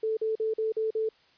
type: tone bursts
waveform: sine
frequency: 440 Hz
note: A4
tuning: in tune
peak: -25 dBFS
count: 6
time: 0.03-1.09 s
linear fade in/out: 5 ms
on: 140 ms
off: 44 ms
effects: white hiss -62 dBFS RMS until 1.37 s + resampled to 11025 Hz